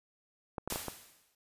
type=clicks; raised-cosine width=1 ms; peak=-22 dBFS; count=5; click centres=0.582 / 0.676 / 0.724 / 0.759 / 0.883 s
type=noise with exponential decay; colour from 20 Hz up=white; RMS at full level=-35 dBFS; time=0.7-1.35 s; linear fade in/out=2 ms; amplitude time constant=140 ms
effects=resampled to 32000 Hz